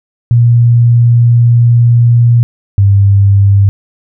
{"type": "tone pair in turn", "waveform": "sine", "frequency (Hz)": [118.8, 99.51], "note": ["A#2", "G2"], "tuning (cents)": [33, 26], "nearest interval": "minor third", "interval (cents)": 307, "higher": "first", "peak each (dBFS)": -3, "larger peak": "neither", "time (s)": [[0.31, 2.43], [2.78, 3.69]], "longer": "first", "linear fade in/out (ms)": 0, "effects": []}